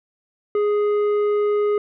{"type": "tone with tanh clipping", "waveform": "sine", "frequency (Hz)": 415.3, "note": "G#4", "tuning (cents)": 0, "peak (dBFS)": -18, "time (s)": [0.55, 1.78], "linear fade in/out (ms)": 2, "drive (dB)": 8, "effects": []}